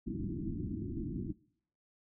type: low-pass noise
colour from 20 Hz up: white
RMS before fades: -38 dBFS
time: 0.06-1.33 s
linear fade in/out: 20 ms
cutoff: 350 Hz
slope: 96 dB/octave
effects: noise-tail reverb RT60 0.7 s tail -24 dB re dry